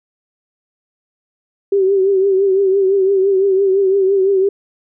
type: tone with vibrato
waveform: sine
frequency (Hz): 387.7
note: G4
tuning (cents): -19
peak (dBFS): -10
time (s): 1.72-4.49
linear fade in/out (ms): 5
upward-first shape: triangle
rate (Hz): 5.9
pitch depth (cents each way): 70
effects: none